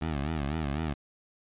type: tone with vibrato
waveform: 15% pulse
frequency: 75 Hz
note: D2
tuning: 37 cents sharp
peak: -23 dBFS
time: 0.01-0.94 s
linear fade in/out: 10 ms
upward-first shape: sine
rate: 4 Hz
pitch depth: 150 cents each way
effects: resampled to 8000 Hz